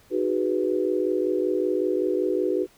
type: chord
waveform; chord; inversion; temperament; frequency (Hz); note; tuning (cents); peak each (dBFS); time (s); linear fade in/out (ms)
sine; G# minor seventh; second; equal with one note detuned; 310.1 / 370 / 415.3 / 493.9; D#4 / F#4 / G#4 / B4; -6 / 0 / 0 / 0; -28 / -24 / -29 / -28; 0.1-2.67; 50
effects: pink hiss -57 dBFS RMS until 2.77 s